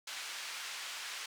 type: band-pass noise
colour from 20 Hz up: pink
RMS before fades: -43 dBFS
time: 0.07-1.26 s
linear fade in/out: 5 ms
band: 1600 to 6900 Hz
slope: 12 dB/octave
effects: none